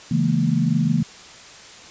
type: chord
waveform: sine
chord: A# half-diminished seventh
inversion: first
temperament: equal with one note detuned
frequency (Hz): 138.59 / 164.81 / 211.8 / 233.1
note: C#3 / E3 / G#3 / A#3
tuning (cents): 0 / 0 / +34 / 0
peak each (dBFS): -23 / -20 / -24 / -22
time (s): 0.11-1.03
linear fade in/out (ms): 5
effects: white hiss -42 dBFS RMS until 1.9 s + resampled to 16000 Hz